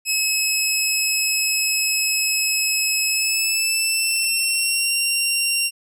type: tone with pitch glide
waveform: 15% pulse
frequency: 2575 to 2760 Hz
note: E7 to F7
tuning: -41 to -21 cents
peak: -11 dBFS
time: 0.05-5.71 s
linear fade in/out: 50 ms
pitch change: +120 cents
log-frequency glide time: 3.06-4.92 s
effects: none